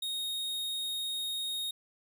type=tone; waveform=45% pulse; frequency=3729 Hz; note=A#7; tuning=in tune; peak=-33 dBFS; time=0.02-1.71 s; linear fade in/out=5 ms; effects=none